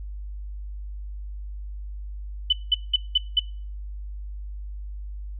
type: tone bursts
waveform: sine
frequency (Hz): 3000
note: F#7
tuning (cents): +23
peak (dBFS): -15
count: 5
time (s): 2.5-3.395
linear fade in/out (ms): 5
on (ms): 27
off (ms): 190
effects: noise-tail reverb RT60 0.4 s tail -20 dB re dry + added 50 Hz sine -32 dBFS peak until 5.39 s